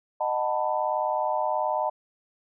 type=chord; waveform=sine; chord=B dominant seventh; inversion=first; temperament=just; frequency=617.4 / 740.8 / 889 / 987.8 Hz; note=D#5 / F#5 / A5 / B5; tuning=-14 / +2 / +18 / 0 cents; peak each=-28 / -30 / -28 / -31 dBFS; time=0.2-1.9 s; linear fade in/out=10 ms; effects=none